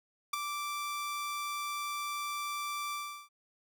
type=tone with ADSR envelope; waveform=sawtooth; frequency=1171 Hz; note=D6; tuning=5 cents flat; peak=-23 dBFS; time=0.33-3.29 s; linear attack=7 ms; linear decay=10 ms; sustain=-8 dB; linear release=360 ms; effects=none